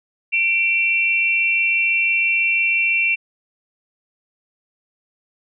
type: tone pair together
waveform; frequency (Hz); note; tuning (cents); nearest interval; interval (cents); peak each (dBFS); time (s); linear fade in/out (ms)
sine; 2349 / 2713; D7 / E7; 0 / +49; major second; 249; -18; 0.32-3.16; 20
effects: none